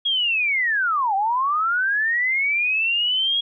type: linear two-way sweep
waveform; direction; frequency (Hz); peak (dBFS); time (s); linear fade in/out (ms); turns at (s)
sine; down then up; 3322 to 760 to 3322; -18; 0.05-3.41; 10; 1.15
effects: none